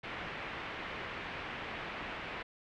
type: low-pass noise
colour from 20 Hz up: white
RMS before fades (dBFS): -42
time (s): 0.03-2.43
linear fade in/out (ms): 10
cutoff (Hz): 2600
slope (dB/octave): 24
effects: none